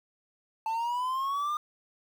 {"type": "exponential sweep", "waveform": "triangle", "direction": "up", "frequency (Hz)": [880, 1219], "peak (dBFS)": -26, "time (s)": [0.66, 1.57], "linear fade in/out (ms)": 2, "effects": ["9-bit"]}